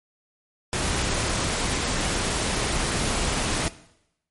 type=noise; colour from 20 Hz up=pink; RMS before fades=-25 dBFS; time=0.73-3.68 s; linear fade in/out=0 ms; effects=noise-tail reverb RT60 0.8 s tail -17 dB re dry + MP3 48 kbps